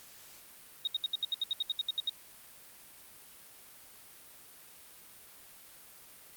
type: tone bursts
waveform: sine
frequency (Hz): 3739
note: A#7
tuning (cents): +4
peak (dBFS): -28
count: 14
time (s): 0.85-2.095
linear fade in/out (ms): 2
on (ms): 23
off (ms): 71
effects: white hiss -54 dBFS RMS until 6.36 s + Opus 48 kbps